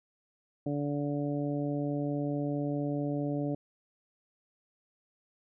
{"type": "harmonic tone", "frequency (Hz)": 144.6, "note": "D3", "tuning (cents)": -27, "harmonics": [1, 2, 3, 4, 5], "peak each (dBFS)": [-34, -32, -40, -38, -45], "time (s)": [0.66, 3.55], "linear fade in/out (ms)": 5, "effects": []}